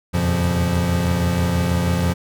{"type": "tone cluster", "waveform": "square", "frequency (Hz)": [81.7, 87.9, 119.4, 137.7, 174.2], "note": ["E2", "F2", "A#2", "C#3", "F3"], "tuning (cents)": [-15, 12, 42, -11, -4], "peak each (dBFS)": [-29, -22, -28, -30, -21], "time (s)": [0.13, 2.14], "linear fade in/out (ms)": 20, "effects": []}